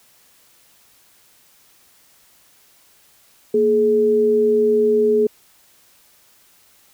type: tone pair together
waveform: sine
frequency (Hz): 232.1 / 424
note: A#3 / G#4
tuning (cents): -7 / +36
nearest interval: minor seventh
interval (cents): 1043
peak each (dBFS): -22 / -13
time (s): 3.54-5.27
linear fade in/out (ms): 5
effects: white hiss -54 dBFS RMS until 6.93 s